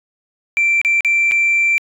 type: tone with dropouts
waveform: sine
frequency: 2349 Hz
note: D7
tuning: in tune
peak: -10 dBFS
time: 0.57-1.78 s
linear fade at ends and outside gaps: 0 ms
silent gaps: 0.815-0.849 / 1.007-1.048 / 1.312-1.319 s
effects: tanh soft clip ceiling -9 dBFS